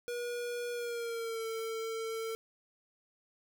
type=tone with pitch glide; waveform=square; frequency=481.5 to 449.3 Hz; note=B4 to A4; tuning=-44 to +36 cents; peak=-36 dBFS; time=0.08-2.35 s; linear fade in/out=0 ms; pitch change=-120 cents; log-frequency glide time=0.72-1.44 s; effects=none